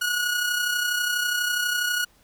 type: tone with amplitude modulation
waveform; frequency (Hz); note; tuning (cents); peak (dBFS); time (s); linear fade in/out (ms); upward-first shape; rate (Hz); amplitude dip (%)
sawtooth; 1454; F#6; -31; -17; 0.01-2.05; 10; sine; 32.2; 45
effects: pink hiss -60 dBFS RMS until 2.23 s